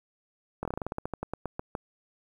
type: slowing click train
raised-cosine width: 1 ms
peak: -18 dBFS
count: 17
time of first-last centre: 0.63-1.752 s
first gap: 22 ms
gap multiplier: 1.14
effects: 9-bit